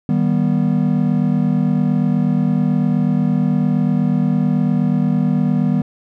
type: chord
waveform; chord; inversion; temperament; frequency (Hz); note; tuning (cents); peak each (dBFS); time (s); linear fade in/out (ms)
triangle; Eb augmented; none; just; 155.56 / 194.45 / 243.1; Eb3 / G3 / B3; 0 / -14 / -27; -16; 0.09-5.82; 2
effects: none